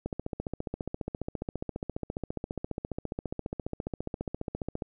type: click train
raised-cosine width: 2 ms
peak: -19 dBFS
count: 71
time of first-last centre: 0.06-4.822 s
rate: 14.7 Hz
effects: none